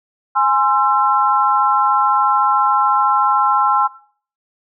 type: chord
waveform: sine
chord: Ab augmented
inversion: none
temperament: equal with one note detuned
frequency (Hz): 830.6 / 1046.5 / 1343.1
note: Ab5 / C6 / E6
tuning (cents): 0 / 0 / +32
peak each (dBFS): -16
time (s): 0.35-3.88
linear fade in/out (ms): 20
effects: noise-tail reverb RT60 0.5 s tail -19 dB re dry